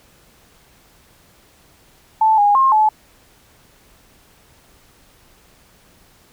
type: tone with pitch steps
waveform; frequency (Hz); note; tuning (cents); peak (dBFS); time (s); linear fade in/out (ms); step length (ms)
sine; 877 / 820 / 1067 / 861; A5 / G#5 / C6 / A5; -6 / -22 / +34 / -38; -10; 2.21-2.89; 5; 170
effects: pink hiss -52 dBFS RMS until 6.32 s